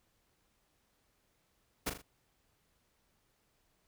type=noise with echo; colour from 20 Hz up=pink; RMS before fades=-34 dBFS; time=1.86-1.9 s; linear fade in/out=10 ms; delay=40 ms; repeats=3; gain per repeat=-7 dB; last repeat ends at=2.02 s; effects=pink hiss -75 dBFS RMS until 3.87 s